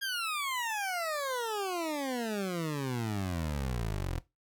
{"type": "exponential sweep", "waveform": "20% pulse", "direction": "down", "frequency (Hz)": [1637, 40.74], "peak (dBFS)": -27, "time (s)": [0.01, 4.2], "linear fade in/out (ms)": 20, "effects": ["noise-tail reverb RT60 0.2 s tail -17 dB re dry"]}